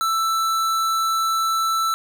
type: tone with hard clipping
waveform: sine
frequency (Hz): 1325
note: E6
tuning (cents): +9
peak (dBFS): -20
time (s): 0.01-1.94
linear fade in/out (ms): 0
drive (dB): 18
effects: none